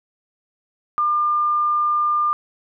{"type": "tone", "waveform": "sine", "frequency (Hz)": 1200, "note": "D6", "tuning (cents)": 37, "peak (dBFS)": -16, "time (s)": [0.98, 2.33], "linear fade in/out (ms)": 0, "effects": []}